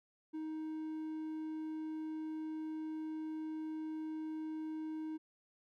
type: tone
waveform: triangle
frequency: 313.5 Hz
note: D#4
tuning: 13 cents sharp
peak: -37 dBFS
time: 0.33-5.18 s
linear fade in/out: 20 ms
effects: none